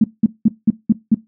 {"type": "tone bursts", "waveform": "sine", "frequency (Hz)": 220, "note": "A3", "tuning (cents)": 0, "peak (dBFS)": -7, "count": 6, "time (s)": [0.01, 1.146], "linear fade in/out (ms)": 5, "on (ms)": 31, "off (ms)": 190, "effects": ["noise-tail reverb RT60 0.2 s tail -19 dB re dry"]}